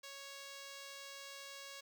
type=tone; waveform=5% pulse; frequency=554 Hz; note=C#5; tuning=1 cent flat; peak=-37 dBFS; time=0.03-1.81 s; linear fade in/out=10 ms; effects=none